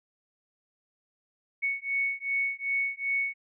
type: beating tone pair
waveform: sine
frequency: 2217 / 2219.6 Hz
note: C#7 / C#7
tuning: 0 / +2 cents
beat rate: 2.6 Hz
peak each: -30 dBFS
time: 1.62-3.34 s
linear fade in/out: 20 ms
effects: none